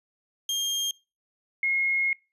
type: tone pair in turn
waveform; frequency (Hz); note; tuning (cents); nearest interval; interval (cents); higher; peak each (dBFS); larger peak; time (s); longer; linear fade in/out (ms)
30% pulse / sine; 3211 / 2157; G7 / C#7; +41 / -48; perfect fifth; 689; first; -22; neither; 0.49-0.91 / 1.63-2.13; second; 2
effects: noise-tail reverb RT60 0.3 s tail -25 dB re dry + resampled to 32000 Hz